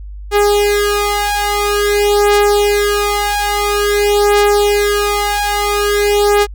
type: beating tone pair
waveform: sawtooth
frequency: 410.7 / 411.19 Hz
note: G#4 / G#4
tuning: -19 / -17 cents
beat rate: 0.49 Hz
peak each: -10 dBFS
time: 0.31-6.47 s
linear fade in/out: 50 ms
effects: added 50 Hz sine -26 dBFS peak until 6.54 s